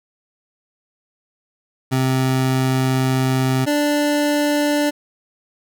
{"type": "tone pair in turn", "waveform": "25% pulse", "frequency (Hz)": [130.81, 293.7], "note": ["C3", "D4"], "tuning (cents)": [0, 0], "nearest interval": "octave + major second", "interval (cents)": 1400, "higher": "second", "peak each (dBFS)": -12, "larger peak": "neither", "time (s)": [[1.91, 3.66], [3.66, 4.91]], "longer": "first", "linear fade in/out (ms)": 20, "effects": []}